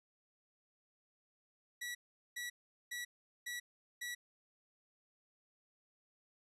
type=tone bursts; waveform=sawtooth; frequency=1940 Hz; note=B6; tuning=31 cents flat; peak=-37 dBFS; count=5; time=1.81-4.15 s; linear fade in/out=10 ms; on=140 ms; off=410 ms; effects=resampled to 32000 Hz